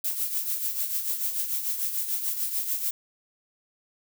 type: noise with tremolo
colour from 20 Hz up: violet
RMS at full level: -26 dBFS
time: 0.04-2.91 s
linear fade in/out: 5 ms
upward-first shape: triangle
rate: 6.8 Hz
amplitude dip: 65%
effects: none